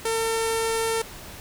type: tone with low-pass filter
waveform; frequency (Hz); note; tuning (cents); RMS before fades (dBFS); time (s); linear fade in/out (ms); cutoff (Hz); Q
sawtooth; 451.6; A4; +45; -25; 0.05-1.02; 5; 10000; 2.7
effects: pink hiss -41 dBFS RMS until 1.4 s